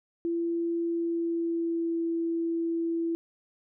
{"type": "tone with pitch glide", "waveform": "sine", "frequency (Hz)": [337.7, 333.1], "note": ["E4", "E4"], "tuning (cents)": [42, 18], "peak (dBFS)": -26, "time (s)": [0.25, 3.15], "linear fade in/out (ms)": 0, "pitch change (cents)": -24, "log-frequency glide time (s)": [0.82, 2], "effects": []}